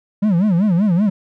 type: tone with vibrato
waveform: triangle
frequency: 190.2 Hz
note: F#3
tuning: 48 cents sharp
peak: -10 dBFS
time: 0.22-1.1 s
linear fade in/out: 10 ms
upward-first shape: sine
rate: 5.2 Hz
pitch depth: 230 cents each way
effects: none